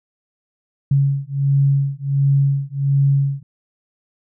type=beating tone pair; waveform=sine; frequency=138.3 / 139.7 Hz; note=C#3 / C#3; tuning=-4 / +14 cents; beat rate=1.4 Hz; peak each=-17 dBFS; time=0.91-3.43 s; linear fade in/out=5 ms; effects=none